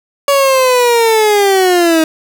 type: linear sweep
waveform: 30% pulse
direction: down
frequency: 566 to 314 Hz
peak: -5 dBFS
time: 0.28-2.04 s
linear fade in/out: 2 ms
effects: 7-bit